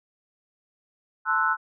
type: chord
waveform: sine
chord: F# half-diminished seventh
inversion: first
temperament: equal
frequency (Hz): 880 / 1046.5 / 1318.5 / 1480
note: A5 / C6 / E6 / F#6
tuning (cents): 0 / 0 / 0 / 0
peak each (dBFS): -29 / -29 / -24 / -24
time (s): 1.25-1.57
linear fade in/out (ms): 50
effects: none